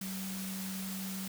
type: tone in noise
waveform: sine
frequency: 190.7 Hz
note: G3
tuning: 47 cents flat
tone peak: -38 dBFS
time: 0.01-1.28 s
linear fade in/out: 5 ms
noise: white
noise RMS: -43 dBFS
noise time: 0.01-1.28 s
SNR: +2 dB
effects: none